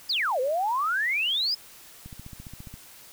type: exponential two-way sweep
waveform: sine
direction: down then up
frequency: 5190 to 490.3 to 5190 Hz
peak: -23 dBFS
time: 0.09-1.55 s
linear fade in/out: 10 ms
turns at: 0.4 s
type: click train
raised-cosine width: 5 ms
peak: -29 dBFS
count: 11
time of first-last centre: 2.06-2.74 s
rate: 14.7 Hz
effects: white hiss -49 dBFS RMS until 3.12 s